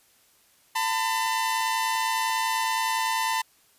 sawtooth tone pair together, 897.1 / 1007 Hz, A5 / B5, +33 / +33 cents, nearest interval major second, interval 200 cents, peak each -22 / -24 dBFS, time 0.75-3.42 s, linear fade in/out 10 ms, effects white hiss -61 dBFS RMS until 3.78 s + resampled to 32000 Hz

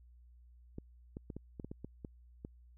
clicks, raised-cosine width 3 ms, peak -30 dBFS, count 10, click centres 0.784 / 1.169 / 1.302 / 1.366 / 1.598 / 1.646 / 1.715 / 1.846 / 2.048 / 2.449 s, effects added 60 Hz sine -57 dBFS peak until 2.77 s

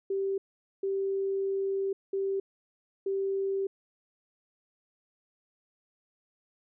sine tone bursts at uneven times, 390 Hz, G4, 9 cents flat, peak -27 dBFS, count 4, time 0.1-0.38 / 0.83-1.93 / 2.13-2.4 / 3.06-3.67 s, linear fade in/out 5 ms, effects none

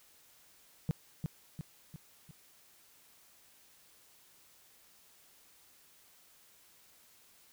sine tone with echo, 155.56 Hz, D#3, in tune, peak -24 dBFS, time 0.89-0.91 s, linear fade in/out 0 ms, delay 350 ms, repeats 4, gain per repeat -6 dB, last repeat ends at 2.31 s, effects tanh soft clip ceiling -26 dBFS + white hiss -63 dBFS RMS until 7.52 s

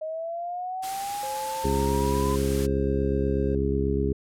sine linear sweep, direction up, 622.3 to 1014 Hz, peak -29 dBFS, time 0.01-2.36 s, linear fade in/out 10 ms
white noise, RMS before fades -37 dBFS, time 0.82-2.67 s, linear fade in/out 20 ms
triangle tone, 528 Hz, C5, 16 cents sharp, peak -33 dBFS, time 1.23-3.55 s, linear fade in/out 2 ms
harmonic tone, 68.2 Hz, C#2, 28 cents flat, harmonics 1 / 2 / 3 / 4 / 5 / 6, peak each -27 / -30 / -31 / -31 / -33 / -27 dBFS, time 1.64-4.13 s, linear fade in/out 5 ms
effects low-pass 12000 Hz 12 dB/octave

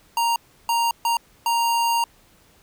square tone bursts at uneven times, 932.3 Hz, A#5, in tune, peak -19 dBFS, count 4, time 0.17-0.36 / 0.69-0.91 / 1.05-1.17 / 1.46-2.04 s, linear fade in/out 2 ms, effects pink hiss -56 dBFS RMS until 2.62 s

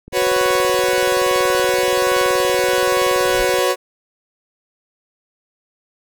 click train, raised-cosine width 3 ms, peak -24 dBFS, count 75, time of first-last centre 0.08-3.587 s, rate 21.1 Hz
sawtooth chord, F# suspended fourth, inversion none, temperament equal, 370 / 493.9 / 554.4 Hz, F#4 / B4 / C#5, 0 / 0 / 0 cents, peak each -15 dBFS, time 0.12-3.76 s, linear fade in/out 50 ms
brown noise with exponential growth, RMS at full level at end -27 dBFS, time 2.97-3.43 s, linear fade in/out 5 ms, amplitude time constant 100 ms
effects none

